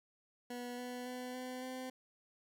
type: tone with pitch steps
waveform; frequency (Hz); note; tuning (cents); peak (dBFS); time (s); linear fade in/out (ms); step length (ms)
20% pulse; 244.3 / 247.4 / 250.6 / 253.8 / 257; B3 / B3 / B3 / B3 / C4; -19 / +3 / +25 / +47 / -31; -37; 0.5-1.9; 5; 280
effects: none